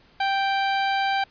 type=tone; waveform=sawtooth; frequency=784 Hz; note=G5; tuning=in tune; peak=-17 dBFS; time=0.2-1.24 s; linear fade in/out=5 ms; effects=pink hiss -56 dBFS RMS until 1.3 s + resampled to 11025 Hz